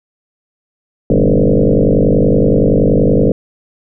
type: tone with frequency modulation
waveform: sine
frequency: 141.8 Hz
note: C#3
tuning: 40 cents sharp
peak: -7 dBFS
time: 1.1-3.32 s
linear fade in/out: 2 ms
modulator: 50.6 Hz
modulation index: 7.9
effects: none